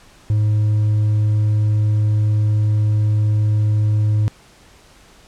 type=tone with hard clipping; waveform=sine; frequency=106.1 Hz; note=G#2; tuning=38 cents sharp; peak=-14 dBFS; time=0.3-4.28 s; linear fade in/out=0 ms; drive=2 dB; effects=pink hiss -48 dBFS RMS until 5.27 s + low-pass 9000 Hz 12 dB/octave